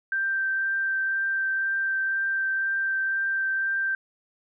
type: tone with vibrato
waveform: sine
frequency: 1568 Hz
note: G6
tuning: in tune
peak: -23 dBFS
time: 0.12-3.95 s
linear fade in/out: 2 ms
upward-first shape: triangle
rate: 2 Hz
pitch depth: 11 cents each way
effects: none